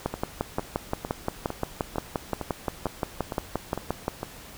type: two click trains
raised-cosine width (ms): 1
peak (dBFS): -16 / -11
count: 10 / 24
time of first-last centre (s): 0.14-4.231 / 0.06-4.081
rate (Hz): 2.2 / 5.72
effects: pink hiss -45 dBFS RMS until 4.57 s